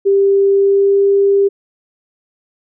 sine tone with pitch glide, 395 to 397.5 Hz, G4 to G4, +13 to +24 cents, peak -8 dBFS, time 0.05-1.49 s, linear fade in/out 20 ms, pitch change +11 cents, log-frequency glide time 0.52-1.03 s, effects none

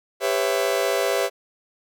40% pulse chord, C# half-diminished seventh, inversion second, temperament just, 399.1 / 498.9 / 554.4 / 665.2 Hz, G4 / B4 / C#5 / E5, +31 / +17 / 0 / +16 cents, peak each -25 dBFS, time 0.2-1.3 s, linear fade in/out 50 ms, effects none

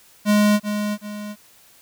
square tone with echo, 208.4 Hz, G#3, 6 cents sharp, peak -14 dBFS, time 0.25-0.6 s, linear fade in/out 50 ms, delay 380 ms, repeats 2, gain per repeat -8 dB, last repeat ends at 1.36 s, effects white hiss -52 dBFS RMS until 1.81 s

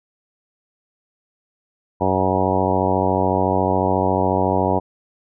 harmonic tone with a mistuned harmonic, 94 Hz, F#2, 28 cents sharp, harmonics 1 / 2 / 3 / 4 / 5 / 6 / 7 / 8 / 9 / 10, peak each -25 / -25 / -25 / -25 / -25 / -25 / -25 / -25 / -25 / -25 dBFS, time 2-4.8 s, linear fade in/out 20 ms, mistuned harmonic 10, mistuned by +27 cents, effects none

